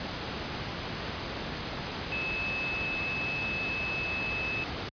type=tone in noise; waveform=sine; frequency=2600 Hz; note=E7; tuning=24 cents flat; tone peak=-31 dBFS; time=2.12-4.64 s; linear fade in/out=2 ms; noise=pink; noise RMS=-35 dBFS; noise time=0-4.89 s; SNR=+1 dB; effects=high-pass 60 Hz 12 dB/octave + resampled to 11025 Hz